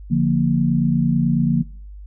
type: chord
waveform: sine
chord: Bb major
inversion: first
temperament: just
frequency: 145.68 / 174.81 / 233.1 Hz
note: D3 / F3 / Bb3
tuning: -14 / +2 / 0 cents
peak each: -19 dBFS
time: 0.1-1.63 s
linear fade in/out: 20 ms
effects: noise-tail reverb RT60 0.5 s tail -24 dB re dry + added 50 Hz sine -34 dBFS peak until 2.06 s